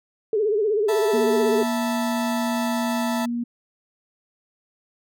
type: tone with vibrato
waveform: sine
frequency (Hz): 422.5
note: G#4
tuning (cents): +30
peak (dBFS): -18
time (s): 0.33-1.63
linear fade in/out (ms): 2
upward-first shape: sine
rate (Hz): 16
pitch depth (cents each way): 100
type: chord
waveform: 35% pulse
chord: E suspended fourth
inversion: none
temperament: equal with one note detuned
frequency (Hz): 659.3 / 880 / 977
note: E5 / A5 / B5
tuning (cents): 0 / 0 / -19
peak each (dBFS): -27 / -28 / -31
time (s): 0.88-3.26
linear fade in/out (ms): 10
type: tone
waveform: sine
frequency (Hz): 237.8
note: A#3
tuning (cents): +35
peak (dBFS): -23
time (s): 1.13-3.44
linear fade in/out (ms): 10
effects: none